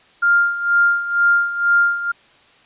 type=tone with tremolo; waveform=sine; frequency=1400 Hz; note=F6; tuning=4 cents sharp; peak=-10 dBFS; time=0.22-2.12 s; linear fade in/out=10 ms; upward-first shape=sine; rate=2.1 Hz; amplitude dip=75%; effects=white hiss -51 dBFS RMS until 2.65 s + resampled to 8000 Hz